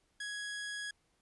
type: tone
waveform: sawtooth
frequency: 1666 Hz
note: G#6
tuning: 5 cents sharp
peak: -35 dBFS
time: 0.2-0.91 s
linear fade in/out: 5 ms
effects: pink hiss -75 dBFS RMS until 1.21 s + resampled to 24000 Hz